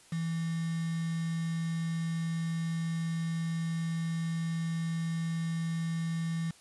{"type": "tone with quantisation", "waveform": "sine", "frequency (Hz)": 164.81, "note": "E3", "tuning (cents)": 0, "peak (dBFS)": -30, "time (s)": [0.12, 6.51], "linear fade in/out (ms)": 5, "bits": 7, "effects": ["white hiss -58 dBFS RMS until 6.6 s", "resampled to 24000 Hz"]}